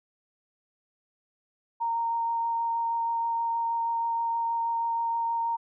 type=tone with vibrato; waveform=sine; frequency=925 Hz; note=A#5; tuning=14 cents flat; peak=-25 dBFS; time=1.8-5.57 s; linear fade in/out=20 ms; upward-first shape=sine; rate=6.3 Hz; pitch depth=8 cents each way; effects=none